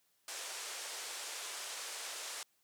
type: band-pass noise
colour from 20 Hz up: white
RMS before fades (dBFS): -44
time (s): 0.28-2.43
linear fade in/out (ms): 2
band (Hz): 430 to 9100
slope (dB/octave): 24
effects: white hiss -75 dBFS RMS until 2.63 s + high-pass 100 Hz 12 dB/octave